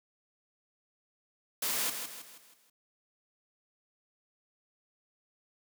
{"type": "noise with echo", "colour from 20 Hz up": "white", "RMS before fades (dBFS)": -32, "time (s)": [1.62, 1.9], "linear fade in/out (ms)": 5, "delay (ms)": 160, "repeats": 5, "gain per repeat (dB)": -7, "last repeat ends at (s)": 2.7, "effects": ["high-pass 200 Hz 12 dB/octave"]}